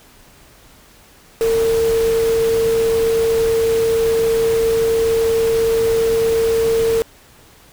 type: tone in noise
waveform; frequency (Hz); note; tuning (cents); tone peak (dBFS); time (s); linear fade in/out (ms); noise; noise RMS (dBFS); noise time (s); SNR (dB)
sine; 454.4; A#4; -44; -13; 1.41-7.02; 0; pink; -28; 1.41-7.02; +12
effects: pink hiss -47 dBFS RMS until 7.72 s